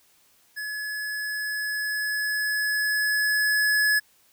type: tone with level ramp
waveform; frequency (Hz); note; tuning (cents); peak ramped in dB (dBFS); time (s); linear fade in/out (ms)
square; 1701; G#6; +41; -31 to -19; 0.56-4; 20
effects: white hiss -61 dBFS RMS until 4.32 s